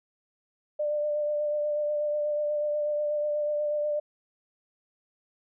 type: tone with vibrato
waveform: sine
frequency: 595 Hz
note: D5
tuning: 22 cents sharp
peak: -25 dBFS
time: 0.79-4 s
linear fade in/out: 10 ms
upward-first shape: sine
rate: 8.2 Hz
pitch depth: 18 cents each way
effects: none